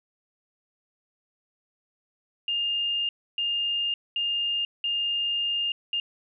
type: tone bursts at uneven times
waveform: sine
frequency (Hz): 2818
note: F7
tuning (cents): +15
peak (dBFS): -24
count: 5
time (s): 2.48-3.09 / 3.38-3.94 / 4.16-4.65 / 4.84-5.72 / 5.93-6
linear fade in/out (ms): 2
effects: none